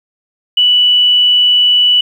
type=tone; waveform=sine; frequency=2960 Hz; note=F#7; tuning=in tune; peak=-6 dBFS; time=0.57-2.01 s; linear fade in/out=5 ms; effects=7-bit